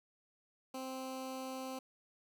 15% pulse tone with notch filter, 261.6 Hz, C4, in tune, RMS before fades -43 dBFS, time 0.74-1.79 s, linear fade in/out 5 ms, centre 1900 Hz, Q 1.9, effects none

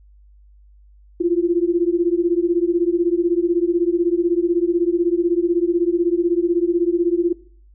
sine beating tone pair, 337.8 / 353.8 Hz, E4 / F4, +42 / +23 cents, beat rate 16 Hz, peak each -18 / -18 dBFS, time 1.2-7.33 s, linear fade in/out 10 ms, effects noise-tail reverb RT60 0.5 s tail -19 dB re dry + added 50 Hz sine -46 dBFS peak until 7.74 s

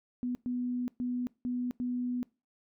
sine tone bursts at uneven times, 246.9 Hz, B3, in tune, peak -30 dBFS, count 5, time 0.23-0.35 / 0.46-0.88 / 1-1.27 / 1.45-1.71 / 1.8-2.23 s, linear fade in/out 0 ms, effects noise-tail reverb RT60 0.3 s tail -23 dB re dry

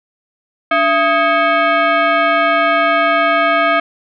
sine tone with frequency modulation, 290.5 Hz, D4, 19 cents flat, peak -10 dBFS, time 0.71-3.8 s, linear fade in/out 5 ms, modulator 963 Hz, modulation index 2, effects none

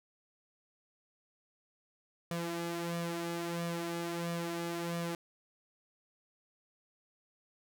sawtooth tone with flanger, 170 Hz, F3, 46 cents flat, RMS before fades -37 dBFS, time 2.31-5.15 s, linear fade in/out 2 ms, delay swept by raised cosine 1.7 to 3.5 ms, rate 1.5 Hz, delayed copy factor +0.65, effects none

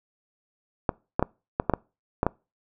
clicks, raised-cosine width 1 ms, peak -7 dBFS, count 8, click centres 0.892 / 1.195 / 1.226 / 1.599 / 1.697 / 1.737 / 2.231 / 2.266 s, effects noise-tail reverb RT60 0.3 s tail -25 dB re dry

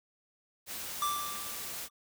white noise, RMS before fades -40 dBFS, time 0.66-1.89 s, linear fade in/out 50 ms
square tone with exponential decay, 1174.7 Hz, D6, in tune, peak -28 dBFS, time 1.02-1.9 s, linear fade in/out 2 ms, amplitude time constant 190 ms
effects none

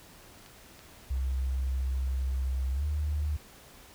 clicks, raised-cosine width 0.2 ms, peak -32 dBFS, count 2, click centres 0.462 / 0.792 s
sine tone with pitch glide, 65.41 to 74.7 Hz, C2 to D2, 0 to +30 cents, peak -27 dBFS, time 1.1-3.37 s, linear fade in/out 10 ms, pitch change +230 cents, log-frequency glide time 2.73-2.85 s
effects pink hiss -53 dBFS RMS until 3.94 s

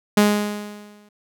sawtooth tone with exponential decay, 207.7 Hz, G#3, in tune, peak -7 dBFS, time 0.17-1.09 s, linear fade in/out 5 ms, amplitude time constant 200 ms, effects none

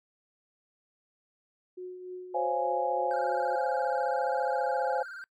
sine tone with tremolo, 364.9 Hz, F#4, 24 cents flat, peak -36 dBFS, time 1.77-3.56 s, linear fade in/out 10 ms, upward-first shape triangle, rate 3.4 Hz, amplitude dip 50%
sine chord, Db major seventh, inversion third, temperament just, 519.7 / 554.4 / 693 / 831.5 Hz, C5 / Db5 / F5 / Ab5, -12 / 0 / -14 / +2 cents, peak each -31 / -35 / -34 / -30 dBFS, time 2.34-5.03 s, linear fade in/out 10 ms
triangle tone with vibrato, 1480 Hz, F#6, in tune, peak -38 dBFS, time 3.11-5.24 s, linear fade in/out 0 ms, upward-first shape square, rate 19 Hz, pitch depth 80 cents each way
effects noise-tail reverb RT60 0.1 s tail -24 dB re dry

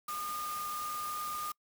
sine tone in noise, 1216 Hz, D#6, 40 cents flat, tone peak -36 dBFS, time 0.08-1.52 s, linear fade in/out 5 ms, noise white, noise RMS -44 dBFS, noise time 0.08-1.52 s, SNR +5 dB, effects noise-tail reverb RT60 0.1 s tail -25 dB re dry

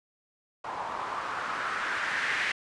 blue noise with low-pass filter sweep, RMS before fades -32 dBFS, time 0.64-2.52 s, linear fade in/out 5 ms, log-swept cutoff 880 to 2000 Hz, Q 3.2, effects resampled to 22050 Hz

